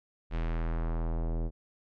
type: tone with low-pass filter sweep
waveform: square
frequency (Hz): 41.2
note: E1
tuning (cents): 0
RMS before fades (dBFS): -31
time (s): 0.3-1.51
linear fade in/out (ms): 50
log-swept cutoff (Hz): 2900 to 490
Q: 1.1
effects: none